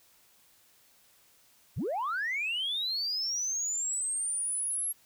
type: linear sweep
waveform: sine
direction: up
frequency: 60 to 11330 Hz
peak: -28 dBFS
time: 1.76-4.93 s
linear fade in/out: 20 ms
effects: tanh soft clip ceiling -26 dBFS + white hiss -63 dBFS RMS until 5.05 s